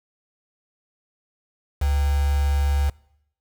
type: tone with quantisation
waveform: sine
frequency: 71.1 Hz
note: C#2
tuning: 45 cents sharp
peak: -18 dBFS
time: 1.81-2.9 s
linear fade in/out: 10 ms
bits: 5
effects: noise-tail reverb RT60 0.8 s tail -24 dB re dry